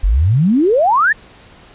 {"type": "exponential sweep", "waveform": "sine", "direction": "up", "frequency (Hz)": [41.59, 1864.7], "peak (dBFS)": -9, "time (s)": [0.03, 1.13], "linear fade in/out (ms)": 10, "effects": ["pink hiss -43 dBFS RMS until 1.74 s", "resampled to 8000 Hz"]}